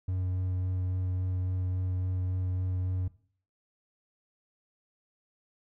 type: tone with vibrato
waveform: triangle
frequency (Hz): 92.1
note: F#2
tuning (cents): -7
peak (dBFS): -26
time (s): 0.08-3.08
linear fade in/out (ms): 5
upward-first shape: sine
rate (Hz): 3.6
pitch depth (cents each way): 10
effects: noise-tail reverb RT60 0.5 s tail -18 dB re dry